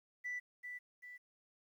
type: tone with echo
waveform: sine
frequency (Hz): 1975.5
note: B6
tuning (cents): 0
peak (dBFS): -37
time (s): 0.24-0.4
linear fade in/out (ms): 20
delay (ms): 390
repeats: 2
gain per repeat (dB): -6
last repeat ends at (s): 1.18
effects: tanh soft clip ceiling -36 dBFS + 12-bit

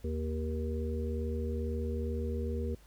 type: harmonic tone with a mistuned harmonic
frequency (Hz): 78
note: D#2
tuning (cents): +5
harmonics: 1 / 3 / 5 / 6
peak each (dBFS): -33 / -39 / -41 / -40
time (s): 0.04-2.75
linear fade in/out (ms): 5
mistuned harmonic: 6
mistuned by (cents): +16
effects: added 50 Hz sine -56 dBFS peak until 2.86 s + pink hiss -63 dBFS RMS until 2.86 s

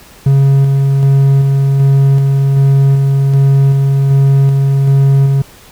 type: tone with tremolo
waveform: triangle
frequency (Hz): 137.4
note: C#3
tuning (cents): -15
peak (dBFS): -3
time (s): 0.26-5.42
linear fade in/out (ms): 5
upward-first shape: square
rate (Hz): 1.3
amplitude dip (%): 25
effects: pink hiss -39 dBFS RMS until 5.71 s

